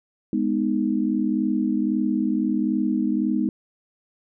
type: chord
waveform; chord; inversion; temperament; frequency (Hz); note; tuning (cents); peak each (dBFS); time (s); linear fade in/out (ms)
sine; G# minor; none; just; 207.7 / 249.2 / 311.5; G#3 / B3 / D#4; 0 / +16 / +2; -24; 0.33-3.49; 2
effects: none